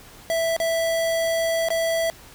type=tone with dropouts; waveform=square; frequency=659.3 Hz; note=E5; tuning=in tune; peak=-21 dBFS; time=0.3-2.1 s; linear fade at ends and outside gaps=0 ms; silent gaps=0.565-0.601 / 1.686-1.704 s; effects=pink hiss -46 dBFS RMS until 2.34 s